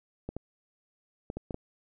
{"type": "clicks", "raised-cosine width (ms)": 2, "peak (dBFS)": -22, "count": 6, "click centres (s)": [0.29, 0.366, 1.301, 1.37, 1.508, 1.544], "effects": []}